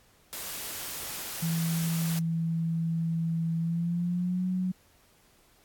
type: noise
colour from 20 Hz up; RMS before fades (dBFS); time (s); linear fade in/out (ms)
white; -37; 0.33-2.19; 0
type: tone with pitch glide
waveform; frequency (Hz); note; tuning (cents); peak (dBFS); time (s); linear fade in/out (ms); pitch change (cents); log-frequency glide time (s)
sine; 164.81 to 183.93; E3 to F#3; 0 to -10; -26; 1.42-4.72; 10; +190; 3.58-4.47
effects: pink hiss -62 dBFS RMS until 5.64 s + AAC 64 kbps